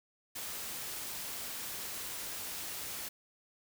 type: noise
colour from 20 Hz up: white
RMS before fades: -41 dBFS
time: 0.35-3.09 s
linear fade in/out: 10 ms
effects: none